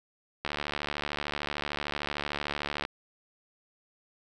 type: click train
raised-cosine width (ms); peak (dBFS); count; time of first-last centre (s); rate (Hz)
0.3; -15; 177; 0.45-2.851; 73.3
effects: none